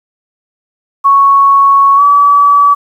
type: tone with pitch glide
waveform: sine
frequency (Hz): 1108.7 to 1145.8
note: C#6 to D6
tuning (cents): 0 to -43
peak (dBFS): -3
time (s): 1.04-2.75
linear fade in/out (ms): 20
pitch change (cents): +57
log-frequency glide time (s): 1.96-2.02
effects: 7-bit